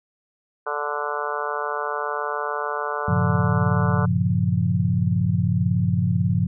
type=harmonic tone; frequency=146.83 Hz; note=D3; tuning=in tune; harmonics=3 / 4 / 5 / 6 / 7 / 8 / 9 / 10; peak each=-31 / -32 / -34 / -33 / -31 / -31 / -33 / -32 dBFS; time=0.66-4.06 s; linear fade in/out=10 ms
type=chord; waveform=sine; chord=G half-diminished seventh; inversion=none; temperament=equal; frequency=98 / 116.54 / 138.59 / 174.61 Hz; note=G2 / Bb2 / Db3 / F3; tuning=0 / 0 / 0 / 0 cents; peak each=-23 / -24 / -25 / -22 dBFS; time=3.08-6.47 s; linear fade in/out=5 ms
effects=none